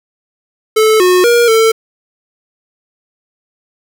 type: tone with pitch steps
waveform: square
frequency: 435.9 / 363.6 / 474.3 / 447 Hz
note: A4 / F#4 / A#4 / A4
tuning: -16 / -30 / +30 / +27 cents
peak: -7 dBFS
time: 0.76-1.72 s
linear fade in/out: 10 ms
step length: 240 ms
effects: none